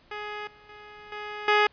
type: tone with level steps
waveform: 10% pulse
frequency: 418.7 Hz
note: G#4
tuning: 14 cents sharp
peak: -25 / -44 / -36 / -26 / -10 dBFS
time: 0.11-1.67 s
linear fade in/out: 5 ms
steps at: 0.47 / 0.69 / 1.12 / 1.48 s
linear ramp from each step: 2 ms
effects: pink hiss -59 dBFS RMS until 1.72 s + resampled to 11025 Hz